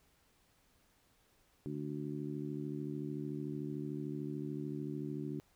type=harmonic tone; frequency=73.5 Hz; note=D2; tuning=2 cents sharp; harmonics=2 / 3 / 4 / 5; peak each=-42 / -45 / -42 / -45 dBFS; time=1.66-5.4 s; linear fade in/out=0 ms; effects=pink hiss -71 dBFS RMS until 5.55 s